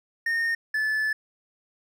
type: tone pair in turn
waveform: triangle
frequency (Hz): 1837 / 1737.5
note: A#6 / A6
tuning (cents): -26 / -22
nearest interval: minor second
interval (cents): 96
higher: first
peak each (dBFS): -21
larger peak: neither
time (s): 0.26-0.55 / 0.74-1.13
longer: second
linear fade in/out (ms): 5
effects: none